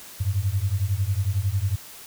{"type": "beating tone pair", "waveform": "sine", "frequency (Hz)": [92.5, 103.5], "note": ["F#2", "G#2"], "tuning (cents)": [0, -5], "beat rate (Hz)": 11, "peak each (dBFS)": [-24, -24], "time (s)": [0.2, 1.76], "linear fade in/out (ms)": 10, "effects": ["white hiss -43 dBFS RMS until 2.06 s"]}